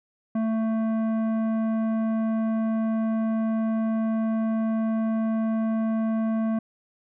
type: tone with tanh clipping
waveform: triangle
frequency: 222.3 Hz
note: A3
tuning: 18 cents sharp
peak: -24 dBFS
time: 0.35-6.59 s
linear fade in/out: 5 ms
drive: 16 dB
effects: none